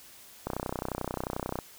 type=click train; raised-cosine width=1 ms; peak=-17 dBFS; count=36; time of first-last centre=0.47-1.588 s; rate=31.3 Hz; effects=white hiss -52 dBFS RMS until 1.78 s